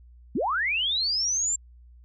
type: linear sweep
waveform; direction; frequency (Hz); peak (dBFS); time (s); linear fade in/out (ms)
sine; up; 174.61 to 7459; -23; 0.35-1.56; 5
effects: added 60 Hz sine -48 dBFS peak until 2.04 s